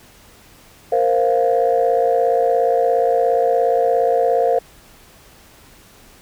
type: chord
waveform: sine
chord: Bb suspended second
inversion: none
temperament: equal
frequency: 466.2 / 523.3 / 698.5 Hz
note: Bb4 / C5 / F5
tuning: 0 / 0 / 0 cents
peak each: -17 dBFS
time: 0.92-4.59 s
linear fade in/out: 5 ms
effects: tanh soft clip ceiling -6 dBFS + pink hiss -47 dBFS RMS until 6.21 s